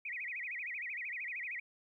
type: tone with vibrato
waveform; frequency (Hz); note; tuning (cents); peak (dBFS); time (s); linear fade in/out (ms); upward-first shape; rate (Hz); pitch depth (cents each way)
sine; 2186; C#7; -25; -38; 0.05-1.6; 5; sine; 13; 260
effects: 13-bit